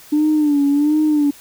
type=tone with vibrato; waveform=sine; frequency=294.9 Hz; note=D4; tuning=7 cents sharp; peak=-11 dBFS; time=0.12-1.31 s; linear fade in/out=10 ms; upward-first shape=sine; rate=1.4 Hz; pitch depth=76 cents each way; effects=tanh soft clip ceiling -8 dBFS + white hiss -43 dBFS RMS until 1.4 s